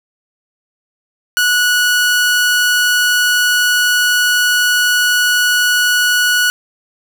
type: tone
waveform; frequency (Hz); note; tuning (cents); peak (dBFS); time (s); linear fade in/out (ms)
sawtooth; 1468; F#6; -14; -7; 1.37-6.5; 0
effects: none